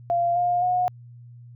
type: tone with pitch steps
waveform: sine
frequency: 691 / 707.2 / 723.7 Hz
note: F5 / F5 / F#5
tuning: -19 / +22 / -39 cents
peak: -19 dBFS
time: 0.1-0.88 s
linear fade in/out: 0 ms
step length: 260 ms
effects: added 120 Hz sine -42 dBFS peak until 1.55 s